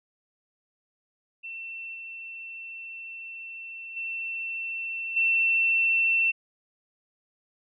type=tone with level steps; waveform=sine; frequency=2693 Hz; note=E7; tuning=36 cents sharp; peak=-35 / -37 / -30 / -20 dBFS; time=1.43-6.32 s; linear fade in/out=20 ms; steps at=1.94 / 3.96 / 5.16 s; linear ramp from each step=10 ms; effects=none